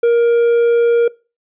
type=tone; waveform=triangle; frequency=470 Hz; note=A#4; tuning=14 cents sharp; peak=-7 dBFS; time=0.03-1.08 s; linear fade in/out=5 ms; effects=noise-tail reverb RT60 0.3 s tail -22 dB re dry + resampled to 8000 Hz